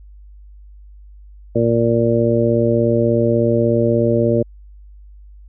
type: harmonic tone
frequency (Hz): 116.54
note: A#2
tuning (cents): 0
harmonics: 1 / 2 / 3 / 4 / 5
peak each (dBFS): -19 / -19 / -19 / -19 / -19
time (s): 1.55-4.43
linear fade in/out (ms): 10
effects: added 50 Hz sine -38 dBFS peak until 5.48 s